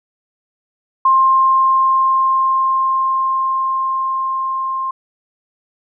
sine tone with level ramp, 1058 Hz, C6, 19 cents sharp, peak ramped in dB -8 to -18 dBFS, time 1.05-4.91 s, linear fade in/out 5 ms, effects none

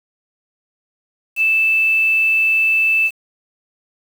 sine tone with quantisation, 2637 Hz, E7, in tune, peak -12 dBFS, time 1.36-3.11 s, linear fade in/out 50 ms, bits 6, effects none

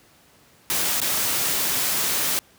white noise with dropouts, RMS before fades -23 dBFS, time 0.7-2.39 s, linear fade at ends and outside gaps 0 ms, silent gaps 1.002-1.016 s, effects pink hiss -55 dBFS RMS until 2.58 s + high-pass 80 Hz 12 dB/octave

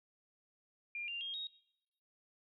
sine tone with pitch steps, 2400 / 2789 / 3241 / 3766 Hz, D7 / F7 / G#7 / A#7, +37 / -3 / -43 / +17 cents, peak -39 dBFS, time 0.95-1.47 s, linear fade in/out 2 ms, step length 130 ms, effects noise-tail reverb RT60 0.8 s tail -20 dB re dry

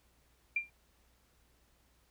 sine tone with exponential decay, 2380 Hz, D7, 22 cents sharp, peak -26 dBFS, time 0.56-0.7 s, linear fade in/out 5 ms, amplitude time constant 30 ms, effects added 60 Hz sine -70 dBFS peak until 2.1 s + pink hiss -71 dBFS RMS until 2.1 s

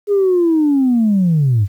sine linear sweep, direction down, 415.3 to 92.5 Hz, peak -9 dBFS, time 0.07-1.68 s, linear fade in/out 50 ms, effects tanh soft clip ceiling -7 dBFS + 8-bit

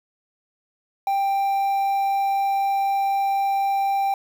triangle tone with quantisation, 788 Hz, G5, 9 cents sharp, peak -17 dBFS, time 1.07-4.14 s, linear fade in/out 2 ms, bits 7, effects none

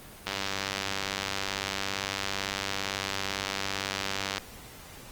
click train, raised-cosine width 0.2 ms, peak -12 dBFS, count 403, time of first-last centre 0.27-4.38 s, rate 97.8 Hz, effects pink hiss -47 dBFS RMS until 5.11 s + Opus 24 kbps

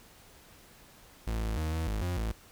40% pulse tone with pitch steps, 55.5 / 54.5 / 78.7 / 80.5 / 52.6 / 89 / 55.1 Hz, A1 / A1 / D#2 / E2 / G#1 / F2 / A1, +16 / -16 / +20 / -41 / +23 / +33 / +3 cents, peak -29 dBFS, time 1.27-2.32 s, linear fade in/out 5 ms, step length 150 ms, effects pink hiss -56 dBFS RMS until 2.51 s

